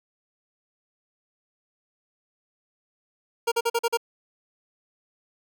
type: tone bursts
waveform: 25% pulse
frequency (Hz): 466.4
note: A#4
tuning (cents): +1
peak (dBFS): -17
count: 6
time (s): 3.47-3.973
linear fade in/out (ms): 10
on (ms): 48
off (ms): 43
effects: none